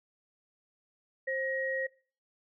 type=tone pair together; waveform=sine; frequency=528.8 / 1890 Hz; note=C5 / A#6; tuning=+18 / +23 cents; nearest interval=octave + minor seventh; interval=2205 cents; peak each=-33 / -33 dBFS; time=1.27-1.87 s; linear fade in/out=10 ms; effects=noise-tail reverb RT60 0.4 s tail -22 dB re dry